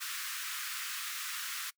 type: high-pass noise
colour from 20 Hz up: pink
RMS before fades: -39 dBFS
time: 0-1.71 s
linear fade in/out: 20 ms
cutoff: 1200 Hz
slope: 48 dB/octave
effects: noise-tail reverb RT60 0.1 s tail -23 dB re dry